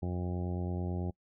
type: harmonic tone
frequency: 89.2 Hz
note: F2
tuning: 37 cents sharp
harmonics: 1 / 2 / 3 / 4 / 5 / 6 / 7 / 8 / 9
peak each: -34 / -37 / -44 / -42 / -49 / -51 / -50 / -53 / -50 dBFS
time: 0.02-1.11 s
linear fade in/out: 10 ms
effects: noise-tail reverb RT60 0.1 s tail -25 dB re dry